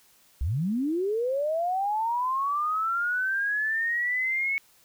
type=linear sweep; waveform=sine; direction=up; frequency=56.7 to 2217 Hz; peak=-24 dBFS; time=0.41-4.58 s; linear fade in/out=0 ms; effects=white hiss -60 dBFS RMS until 4.84 s